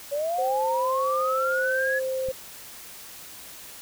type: linear sweep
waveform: sine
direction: up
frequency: 554.4 to 1704 Hz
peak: -24 dBFS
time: 0.11-2 s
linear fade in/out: 20 ms
type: tone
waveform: sine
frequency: 523.3 Hz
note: C5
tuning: in tune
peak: -25 dBFS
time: 0.38-2.32 s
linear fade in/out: 10 ms
type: click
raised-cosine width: 5 ms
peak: -27 dBFS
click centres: 2.287 s
effects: white hiss -43 dBFS RMS until 3.81 s